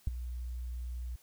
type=tone with ADSR envelope; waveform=sine; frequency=60.8 Hz; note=B1; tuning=26 cents flat; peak=-22 dBFS; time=0.07-1.16 s; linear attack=4 ms; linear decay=12 ms; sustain=-14 dB; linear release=6 ms; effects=white hiss -64 dBFS RMS until 1.22 s